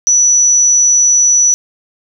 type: tone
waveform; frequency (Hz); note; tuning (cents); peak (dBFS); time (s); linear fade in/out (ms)
sine; 5920; F#8; 0; -6; 0.07-1.54; 0
effects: none